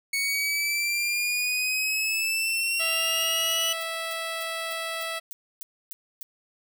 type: exponential sweep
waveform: sawtooth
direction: up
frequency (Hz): 2217 to 2960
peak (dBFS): -21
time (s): 0.13-3.73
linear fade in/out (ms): 5
type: tone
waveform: 10% pulse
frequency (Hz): 657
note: E5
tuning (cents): -6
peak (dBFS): -21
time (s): 2.79-5.2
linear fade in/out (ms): 20
type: noise bursts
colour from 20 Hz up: violet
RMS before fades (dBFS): -38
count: 11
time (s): 3.21-6.23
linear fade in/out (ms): 0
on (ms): 20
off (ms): 280
effects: none